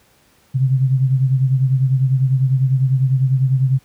sine beating tone pair, 130.81 / 140.81 Hz, C3 / C#3, 0 / +27 cents, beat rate 10 Hz, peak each -13 / -20 dBFS, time 0.54-3.79 s, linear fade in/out 20 ms, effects pink hiss -55 dBFS RMS until 3.84 s + high-pass 60 Hz 12 dB/octave

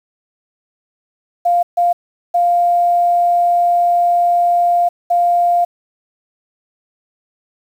sine tone bursts at uneven times, 698.5 Hz, F5, in tune, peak -10 dBFS, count 4, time 1.45-1.63 / 1.77-1.93 / 2.34-4.89 / 5.1-5.65 s, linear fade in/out 10 ms, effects 7-bit

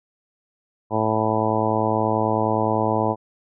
harmonic tone, 109.5 Hz, A2, 8 cents flat, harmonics 1 / 2 / 3 / 4 / 5 / 6 / 7 / 8 / 9, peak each -27 / -27 / -27 / -27 / -27 / -27 / -27 / -27 / -27 dBFS, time 0.9-3.16 s, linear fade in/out 50 ms, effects none

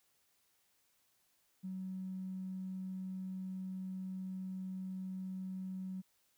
triangle tone with tanh clipping, 187.6 Hz, F#3, 24 cents sharp, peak -39 dBFS, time 1.63-6.02 s, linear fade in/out 20 ms, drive 2 dB, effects white hiss -75 dBFS RMS until 6.37 s

